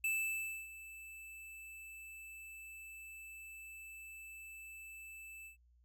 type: tone with ADSR envelope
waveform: square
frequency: 2637 Hz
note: E7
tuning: in tune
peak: -33 dBFS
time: 0.04-5.57 s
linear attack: 4 ms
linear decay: 630 ms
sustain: -17 dB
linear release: 110 ms
effects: added 60 Hz sine -65 dBFS peak until 5.84 s